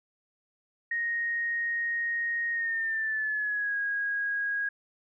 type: tone with pitch glide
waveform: sine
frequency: 1867 to 1644.2 Hz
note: A#6 to G#6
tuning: +2 to -18 cents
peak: -27 dBFS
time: 0.91-4.69 s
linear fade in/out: 5 ms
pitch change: -220 cents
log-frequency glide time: 2.52-3.76 s
effects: none